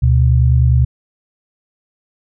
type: tone pair together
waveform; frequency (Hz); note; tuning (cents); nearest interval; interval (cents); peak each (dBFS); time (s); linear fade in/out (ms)
sine; 73.42 / 123.33; D2 / B2; 0 / -2; major sixth; 898; -11; 0.02-0.85; 10
effects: none